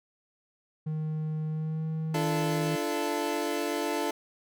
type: tone with pitch glide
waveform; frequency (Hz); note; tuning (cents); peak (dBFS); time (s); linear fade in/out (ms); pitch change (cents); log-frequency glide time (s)
triangle; 155.56 to 158.65; D#3 to D#3; 0 to +34; -27; 0.86-2.76; 10; +34; 1.47-1.85
type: chord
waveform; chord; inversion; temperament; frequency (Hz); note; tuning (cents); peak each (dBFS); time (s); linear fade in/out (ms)
25% pulse; D minor; none; equal with one note detuned; 293.7 / 341.8 / 440; D4 / F4 / A4; 0 / -37 / 0; -29; 2.14-4.11; 5
effects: none